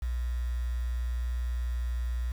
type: tone with quantisation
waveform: sine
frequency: 60.4 Hz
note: B1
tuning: 38 cents flat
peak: -28 dBFS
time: 0.02-2.32 s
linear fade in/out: 5 ms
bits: 8
effects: none